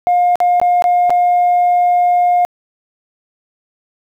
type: tone with dropouts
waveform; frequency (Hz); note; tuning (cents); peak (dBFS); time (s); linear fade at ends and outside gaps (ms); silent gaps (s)
sine; 711; F5; +31; -7; 0.07-2.45; 0; 0.356-0.403 / 0.6-0.615 / 0.822-0.841 / 1.096-1.104
effects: tanh soft clip ceiling -7 dBFS + 8-bit